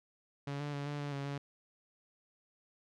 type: tone with pitch steps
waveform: sawtooth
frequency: 141.4 / 146 / 142.2 / 145.8 / 144.2 / 139.6 / 141.5 Hz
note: C#3 / D3 / C#3 / D3 / D3 / C#3 / C#3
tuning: +35 / -10 / +45 / -12 / -31 / +13 / +36 cents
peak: -33 dBFS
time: 0.47-1.38 s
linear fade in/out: 5 ms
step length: 130 ms
effects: low-pass 5000 Hz 12 dB/octave